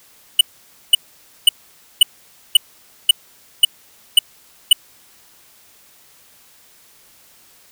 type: tone bursts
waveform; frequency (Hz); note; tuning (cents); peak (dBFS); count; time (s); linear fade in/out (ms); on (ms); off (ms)
square; 2960; F#7; 0; -5; 9; 0.39-4.73; 5; 20; 520
effects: white hiss -50 dBFS RMS until 7.71 s